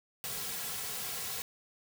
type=noise with comb filter; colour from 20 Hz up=white; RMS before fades=-38 dBFS; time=0.24-1.42 s; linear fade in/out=0 ms; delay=3.3 ms; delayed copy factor=-0.95; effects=none